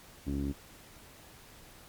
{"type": "tone with low-pass filter", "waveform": "sawtooth", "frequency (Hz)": 69.9, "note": "C#2", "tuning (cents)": 15, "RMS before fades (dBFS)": -33, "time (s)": [0.26, 0.53], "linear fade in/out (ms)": 20, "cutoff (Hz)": 290, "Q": 4.8, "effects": ["pink hiss -54 dBFS RMS until 1.88 s", "MP3 96 kbps"]}